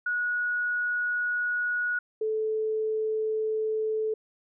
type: tone pair in turn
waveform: sine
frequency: 1458 / 435.9 Hz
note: F#6 / A4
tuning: -26 / -16 cents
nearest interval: octave + major sixth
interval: 2090 cents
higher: first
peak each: -25 dBFS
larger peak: neither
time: 0.06-1.99 / 2.21-4.14 s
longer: neither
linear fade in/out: 5 ms
effects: none